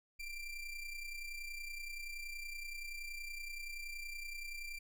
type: ring-modulated tone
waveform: square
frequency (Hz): 1174.7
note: D6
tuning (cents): 0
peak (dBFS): -40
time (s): 0.19-4.79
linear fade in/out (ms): 10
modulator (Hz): 1190
effects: none